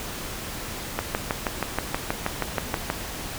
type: click train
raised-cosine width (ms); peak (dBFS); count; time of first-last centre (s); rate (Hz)
0.5; -8; 13; 0.99-2.901; 6.28
effects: pink hiss -34 dBFS RMS until 3.38 s